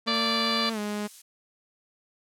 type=tone with pitch glide; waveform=sawtooth; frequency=227 to 208.2 Hz; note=A#3 to G#3; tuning=-46 to +5 cents; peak=-25 dBFS; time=0.06-1.08 s; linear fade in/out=20 ms; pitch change=-149 cents; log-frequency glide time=0.72-0.79 s
type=harmonic tone; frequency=584 Hz; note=D5; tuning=10 cents flat; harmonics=1 / 2 / 3 / 4 / 5 / 6 / 7 / 8; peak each=-36 / -30 / -36 / -35 / -36 / -32 / -31 / -31 dBFS; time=0.07-0.7 s; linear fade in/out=10 ms
type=noise; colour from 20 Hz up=violet; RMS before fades=-39 dBFS; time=0.13-1.22 s; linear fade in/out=10 ms
effects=low-pass 8000 Hz 12 dB/octave